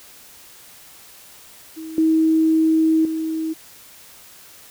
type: tone with level steps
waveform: sine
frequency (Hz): 319.4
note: D#4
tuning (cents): +45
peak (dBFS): -30 / -13 / -21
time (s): 1.76-3.54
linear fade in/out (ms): 20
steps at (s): 1.98 / 3.05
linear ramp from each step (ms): 2
effects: white hiss -45 dBFS RMS until 4.7 s